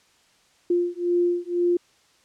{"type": "beating tone pair", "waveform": "sine", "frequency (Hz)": [349.2, 351.2], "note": ["F4", "F4"], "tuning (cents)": [0, 10], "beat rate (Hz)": 2, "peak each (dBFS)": -23, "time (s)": [0.7, 1.77], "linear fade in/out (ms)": 5, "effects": ["white hiss -60 dBFS RMS until 2.24 s", "low-pass 7000 Hz 12 dB/octave"]}